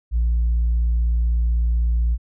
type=tone; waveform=sine; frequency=58 Hz; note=A#1; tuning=8 cents flat; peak=-14 dBFS; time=0.11-2.18 s; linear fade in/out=50 ms; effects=tanh soft clip ceiling -14 dBFS